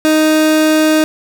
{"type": "tone", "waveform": "30% pulse", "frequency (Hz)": 311.1, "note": "D#4", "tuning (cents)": 0, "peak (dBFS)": -6, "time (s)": [0.05, 1.04], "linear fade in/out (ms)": 0, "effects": []}